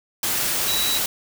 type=tone in noise; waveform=sine; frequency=3911 Hz; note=B7; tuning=18 cents flat; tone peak=-23 dBFS; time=0.68-0.98 s; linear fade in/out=2 ms; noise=white; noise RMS=-23 dBFS; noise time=0.23-1.06 s; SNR=-3 dB; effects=none